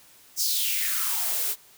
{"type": "noise with high-pass filter sweep", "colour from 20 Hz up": "blue", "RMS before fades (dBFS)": -26, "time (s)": [0.36, 1.56], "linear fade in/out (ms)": 50, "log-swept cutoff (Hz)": [5900, 350], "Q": 4, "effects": ["white hiss -54 dBFS RMS until 1.77 s"]}